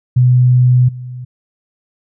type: tone with level steps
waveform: sine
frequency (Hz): 125.2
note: B2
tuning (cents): +24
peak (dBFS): -6 / -24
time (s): 0.16-1.25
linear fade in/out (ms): 10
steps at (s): 0.88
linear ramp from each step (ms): 10
effects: none